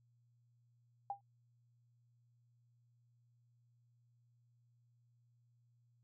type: tone with exponential decay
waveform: sine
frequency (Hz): 800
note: G5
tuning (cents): +35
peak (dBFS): -34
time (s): 1.1-1.21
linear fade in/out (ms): 2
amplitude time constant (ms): 23
effects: added 119 Hz sine -70 dBFS peak until 6.03 s